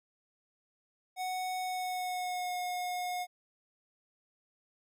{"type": "tone with pitch glide", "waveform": "square", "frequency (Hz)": [740, 721.4], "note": ["F#5", "F#5"], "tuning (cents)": [0, -44], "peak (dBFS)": -34, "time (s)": [1.16, 3.27], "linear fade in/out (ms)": 50, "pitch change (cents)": -44, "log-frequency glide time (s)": [1.59, 2.56], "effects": []}